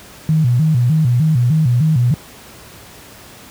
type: tone with vibrato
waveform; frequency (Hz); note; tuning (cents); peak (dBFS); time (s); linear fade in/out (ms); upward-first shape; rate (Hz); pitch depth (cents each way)
sine; 138.59; C#3; 0; -10; 0.29-2.14; 0; square; 3.3; 220
effects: pink hiss -39 dBFS RMS until 3.5 s + high-pass 60 Hz 12 dB/octave